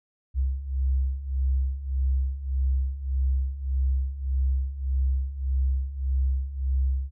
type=beating tone pair; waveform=sine; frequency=65.1 / 66.8 Hz; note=C2 / C2; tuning=-8 / +36 cents; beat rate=1.7 Hz; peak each=-28 / -24 dBFS; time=0.34-7.11 s; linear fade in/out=50 ms; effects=none